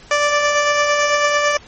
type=tone with tremolo; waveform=15% pulse; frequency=586 Hz; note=D5; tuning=4 cents flat; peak=-6 dBFS; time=0.11-1.57 s; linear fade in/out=2 ms; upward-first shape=sine; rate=9 Hz; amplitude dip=30%; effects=pink hiss -43 dBFS RMS until 1.67 s + MP3 32 kbps